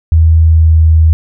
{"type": "tone with pitch glide", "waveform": "sine", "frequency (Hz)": [80.8, 79.96], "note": ["E2", "D#2"], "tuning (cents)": [-34, 48], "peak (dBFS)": -3, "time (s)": [0.12, 1.13], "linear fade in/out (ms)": 0, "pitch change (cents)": -18, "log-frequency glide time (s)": [0.39, 0.79], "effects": []}